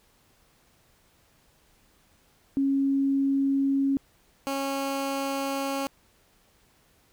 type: tone pair in turn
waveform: sine / 15% pulse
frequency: 274.3 / 274.3 Hz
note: C#4 / C#4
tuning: -18 / -18 cents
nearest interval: unison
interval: 0 cents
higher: neither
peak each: -21 / -21 dBFS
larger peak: neither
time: 2.57-3.97 / 4.47-5.87 s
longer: neither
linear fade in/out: 0 ms
effects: pink hiss -63 dBFS RMS until 7.12 s